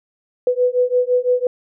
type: beating tone pair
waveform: sine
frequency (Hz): 493.9 / 499.8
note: B4 / B4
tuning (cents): 0 / +21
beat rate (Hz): 5.9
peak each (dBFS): -17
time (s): 0.47-1.47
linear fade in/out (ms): 2
effects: none